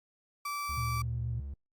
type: tone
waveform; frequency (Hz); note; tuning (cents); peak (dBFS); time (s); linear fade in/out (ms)
35% pulse; 1161; D6; -20; -32; 0.45-1.02; 5
type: tone with pitch glide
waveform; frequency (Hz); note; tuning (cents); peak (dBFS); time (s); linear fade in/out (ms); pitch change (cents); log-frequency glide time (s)
triangle; 73 to 69.38; D2 to C#2; -10 to +2; -35; 0.69-1.54; 5; -88; 1.14-1.41
type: tone with vibrato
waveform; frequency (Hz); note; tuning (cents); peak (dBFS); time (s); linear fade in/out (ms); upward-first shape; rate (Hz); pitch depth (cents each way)
sine; 116.54; A#2; 0; -32; 0.77-1.4; 5; sine; 8.3; 32
effects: Opus 48 kbps